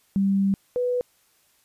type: tone pair in turn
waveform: sine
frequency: 196 / 493.9 Hz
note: G3 / B4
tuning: 0 / 0 cents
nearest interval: octave + major third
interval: 1600 cents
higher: second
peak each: -18 / -21 dBFS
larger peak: first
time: 0.16-0.54 / 0.76-1.01 s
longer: first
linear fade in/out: 0 ms
effects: white hiss -63 dBFS RMS until 1.64 s + resampled to 32000 Hz